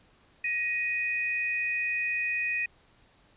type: tone pair together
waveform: sine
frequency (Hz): 1888.4 / 2489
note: A#6 / D#7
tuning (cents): +22 / 0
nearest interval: perfect fourth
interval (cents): 478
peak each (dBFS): -32 / -28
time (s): 0.44-2.66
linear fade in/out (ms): 5
effects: pink hiss -62 dBFS RMS until 3.36 s + resampled to 8000 Hz